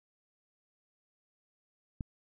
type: click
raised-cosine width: 5 ms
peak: -24 dBFS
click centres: 2.008 s
effects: none